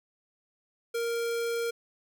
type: tone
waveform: square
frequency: 466.2 Hz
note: A#4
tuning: in tune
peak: -29 dBFS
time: 0.94-1.71 s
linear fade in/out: 10 ms
effects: none